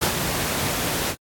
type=noise with ADSR envelope; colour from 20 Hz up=pink; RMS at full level=-19 dBFS; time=0.01-1.16 s; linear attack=20 ms; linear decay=82 ms; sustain=-5 dB; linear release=66 ms; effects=high-pass 80 Hz 12 dB/octave + AAC 64 kbps